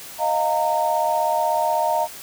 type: chord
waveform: sine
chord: Eb suspended second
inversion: none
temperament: equal with one note detuned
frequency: 622.3 / 698.5 / 919 Hz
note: Eb5 / F5 / Bb5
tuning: 0 / 0 / -25 cents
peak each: -23 / -23 / -21 dBFS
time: 0.18-2.08 s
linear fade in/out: 50 ms
effects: white hiss -38 dBFS RMS until 2.22 s